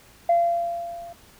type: tone with level ramp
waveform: sine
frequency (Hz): 686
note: F5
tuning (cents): -31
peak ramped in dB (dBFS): -13 to -37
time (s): 0.29-1.13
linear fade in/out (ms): 5
effects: tanh soft clip ceiling -12 dBFS + pink hiss -52 dBFS RMS until 1.39 s